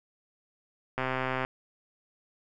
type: click train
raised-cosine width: 0.5 ms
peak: -15 dBFS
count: 62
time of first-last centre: 0.98-1.449 s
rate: 130 Hz
effects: none